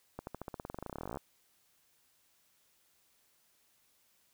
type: accelerating click train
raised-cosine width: 1 ms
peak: -26 dBFS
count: 27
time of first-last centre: 0.19-1.172 s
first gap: 81 ms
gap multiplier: 0.93
effects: white hiss -71 dBFS RMS until 4.33 s